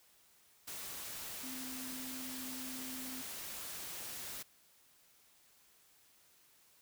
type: tone in noise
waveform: sine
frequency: 257.8 Hz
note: C4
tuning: 26 cents flat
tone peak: -46 dBFS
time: 1.43-3.22 s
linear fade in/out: 10 ms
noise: white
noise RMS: -45 dBFS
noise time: 0.67-4.43 s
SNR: -4 dB
effects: white hiss -67 dBFS RMS until 6.81 s